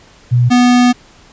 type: tone pair in turn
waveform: sine / square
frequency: 122.1 / 246.1 Hz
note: B2 / B3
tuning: -19 / -6 cents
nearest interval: octave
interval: 1213 cents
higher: second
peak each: -7 dBFS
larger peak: neither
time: 0.31-0.5 / 0.5-0.93 s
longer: second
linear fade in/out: 20 ms
effects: pink hiss -44 dBFS RMS until 1.32 s + resampled to 16000 Hz